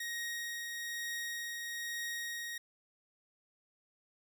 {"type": "tone with tremolo", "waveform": "sawtooth", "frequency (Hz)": 1878, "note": "A#6", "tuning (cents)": 12, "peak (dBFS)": -33, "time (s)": [0, 2.58], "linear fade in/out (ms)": 5, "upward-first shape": "triangle", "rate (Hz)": 1.1, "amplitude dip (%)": 30, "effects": []}